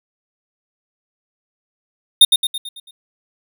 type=tone with echo; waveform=square; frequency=3662 Hz; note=A#7; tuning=32 cents flat; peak=-4 dBFS; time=2.21-2.25 s; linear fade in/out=5 ms; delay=110 ms; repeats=6; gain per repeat=-6 dB; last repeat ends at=2.91 s; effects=none